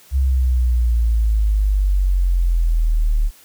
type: exponential sweep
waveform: sine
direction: down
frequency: 67.7 to 36.71 Hz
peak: -13 dBFS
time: 0.11-3.31 s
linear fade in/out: 50 ms
effects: white hiss -48 dBFS RMS until 3.44 s